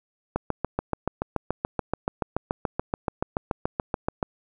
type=click train; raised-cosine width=1 ms; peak=-10 dBFS; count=28; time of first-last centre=0.36-4.228 s; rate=6.98 Hz; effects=none